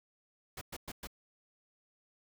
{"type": "noise bursts", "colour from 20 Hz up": "pink", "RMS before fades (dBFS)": -43, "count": 4, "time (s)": [0.57, 1.072], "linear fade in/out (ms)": 5, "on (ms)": 43, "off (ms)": 110, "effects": []}